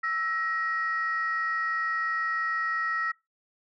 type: tone pair together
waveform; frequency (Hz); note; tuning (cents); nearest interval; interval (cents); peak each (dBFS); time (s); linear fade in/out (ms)
sine; 1318.5 / 1892.7; E6 / A#6; 0 / +26; tritone; 626; -28; 0.03-3.12; 10
effects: noise-tail reverb RT60 0.2 s tail -22 dB re dry + tanh soft clip ceiling -20 dBFS